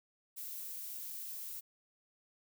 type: noise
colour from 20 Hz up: violet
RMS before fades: -44 dBFS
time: 0.36-1.61 s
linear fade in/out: 20 ms
effects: none